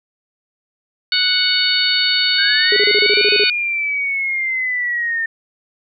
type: harmonic tone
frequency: 740 Hz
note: F#5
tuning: in tune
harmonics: 2 / 3 / 4 / 5 / 6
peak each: -22 / -22 / -21 / -20 / -17 dBFS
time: 1.12-3.5 s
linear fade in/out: 2 ms
type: linear two-way sweep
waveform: sine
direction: up then down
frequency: 1557 to 2500 to 1806 Hz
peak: -17 dBFS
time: 2.38-5.26 s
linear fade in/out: 5 ms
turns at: 3.32 s
type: tone bursts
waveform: sine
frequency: 413.3 Hz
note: G#4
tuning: 8 cents flat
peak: -15 dBFS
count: 10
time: 2.72-3.439 s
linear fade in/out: 2 ms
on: 44 ms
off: 31 ms
effects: none